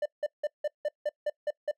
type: tone bursts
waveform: triangle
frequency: 595 Hz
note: D5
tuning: 22 cents sharp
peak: -24 dBFS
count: 9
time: 0.02-1.713 s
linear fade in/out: 5 ms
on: 37 ms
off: 170 ms
effects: noise-tail reverb RT60 0.1 s tail -23 dB re dry